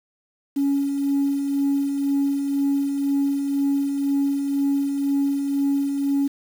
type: tone with tremolo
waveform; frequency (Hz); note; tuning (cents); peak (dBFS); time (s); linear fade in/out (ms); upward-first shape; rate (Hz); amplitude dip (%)
sine; 279.5; C#4; +14; -16; 0.56-6.28; 10; sine; 2; 45
effects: tanh soft clip ceiling -14 dBFS + 7-bit